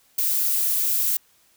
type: noise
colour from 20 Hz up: violet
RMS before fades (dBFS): -22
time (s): 0.18-1.17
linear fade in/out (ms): 5
effects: white hiss -60 dBFS RMS until 1.56 s